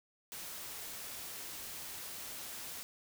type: noise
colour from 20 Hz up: white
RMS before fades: -45 dBFS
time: 0.32-2.83 s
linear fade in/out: 0 ms
effects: none